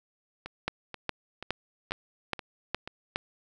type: two click trains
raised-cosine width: 0.3 ms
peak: -12 / -22 dBFS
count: 7 / 6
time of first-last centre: 0.68-3.159 / 0.46-2.875 s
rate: 2.42 / 2.07 Hz
effects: none